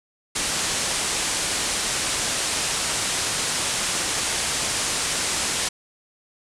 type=low-pass noise; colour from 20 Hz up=white; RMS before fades=-25 dBFS; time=0.35-5.69 s; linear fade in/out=10 ms; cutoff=9700 Hz; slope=48 dB/octave; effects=none